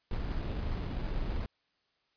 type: noise with sample-and-hold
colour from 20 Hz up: brown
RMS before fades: -34 dBFS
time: 0.11-1.46 s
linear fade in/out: 2 ms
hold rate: 3150 Hz
effects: white hiss -75 dBFS RMS until 2.16 s + resampled to 11025 Hz